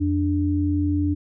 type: tone pair together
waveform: sine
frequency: 87.31 / 293.7 Hz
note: F2 / D4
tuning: 0 / 0 cents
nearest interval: octave + major sixth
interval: 2100 cents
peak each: -22 / -21 dBFS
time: 0-1.15 s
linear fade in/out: 20 ms
effects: none